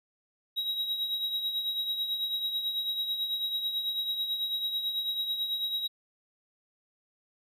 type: tone with tremolo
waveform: triangle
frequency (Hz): 3832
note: A#7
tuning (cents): +47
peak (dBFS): -25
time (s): 0.56-5.88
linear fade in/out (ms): 20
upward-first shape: triangle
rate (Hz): 9.1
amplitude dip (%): 60
effects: none